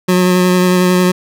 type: tone with vibrato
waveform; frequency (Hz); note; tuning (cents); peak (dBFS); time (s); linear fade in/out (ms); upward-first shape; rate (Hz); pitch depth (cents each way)
25% pulse; 181.5; F#3; -33; -5; 0.08-1.12; 10; sine; 11; 14
effects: none